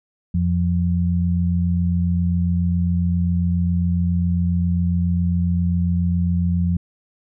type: tone pair together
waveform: sine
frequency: 87.35 / 174.7 Hz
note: F2 / F3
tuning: +1 / +1 cents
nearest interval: octave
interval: 1200 cents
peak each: -19 dBFS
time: 0.34-6.77 s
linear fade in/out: 5 ms
effects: none